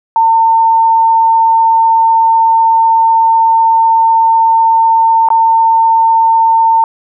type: tone with dropouts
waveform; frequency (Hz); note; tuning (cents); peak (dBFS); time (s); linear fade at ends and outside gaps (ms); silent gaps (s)
sine; 904; A5; +47; -5; 0.16-6.84; 1; 5.287-5.303
effects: none